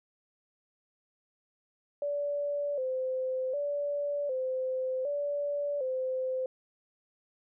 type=tone with vibrato; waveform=sine; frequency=546 Hz; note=C#5; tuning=26 cents flat; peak=-29 dBFS; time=2.02-6.46 s; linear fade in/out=2 ms; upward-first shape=square; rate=0.66 Hz; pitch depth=95 cents each way; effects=none